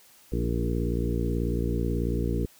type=harmonic tone with a mistuned harmonic; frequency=58.27 Hz; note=A#1; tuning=in tune; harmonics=1 / 2 / 3 / 4 / 5 / 6 / 7 / 8; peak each=-28 / -31 / -33 / -34 / -35 / -36 / -36 / -37 dBFS; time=0.32-2.46 s; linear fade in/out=5 ms; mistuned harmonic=6; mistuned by=-23 cents; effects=white hiss -56 dBFS RMS until 2.59 s